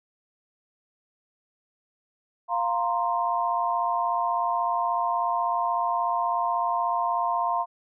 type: chord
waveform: sine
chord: F suspended fourth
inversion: none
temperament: just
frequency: 698.5 / 931.3 / 1047.7 Hz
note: F5 / Bb5 / C6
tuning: 0 / -2 / +2 cents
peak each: -27 dBFS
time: 2.48-7.66 s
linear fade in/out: 50 ms
effects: none